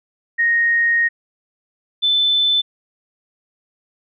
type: tone pair in turn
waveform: sine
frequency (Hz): 1864.7 / 3520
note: A#6 / A7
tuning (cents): 0 / 0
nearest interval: major seventh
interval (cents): 1100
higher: second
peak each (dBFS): -13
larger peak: neither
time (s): 0.38-1.09 / 2.02-2.62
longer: first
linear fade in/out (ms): 20
effects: none